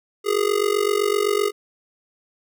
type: tone with amplitude modulation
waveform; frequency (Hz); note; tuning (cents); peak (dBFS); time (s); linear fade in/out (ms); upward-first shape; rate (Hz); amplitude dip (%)
square; 412.5; G#4; -12; -15; 0.24-1.52; 50; sine; 47.8; 90
effects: none